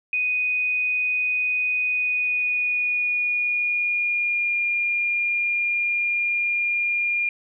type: tone with pitch glide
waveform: sine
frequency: 2489 to 2411 Hz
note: D#7 to D7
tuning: 0 to +45 cents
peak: -20 dBFS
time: 0.13-7.29 s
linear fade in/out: 2 ms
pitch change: -55 cents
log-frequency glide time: 1.85-4.57 s
effects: none